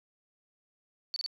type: tone bursts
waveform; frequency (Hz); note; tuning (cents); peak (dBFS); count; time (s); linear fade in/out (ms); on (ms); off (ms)
sine; 4500; C#8; +25; -31; 3; 1.14-1.262; 0; 22; 28
effects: none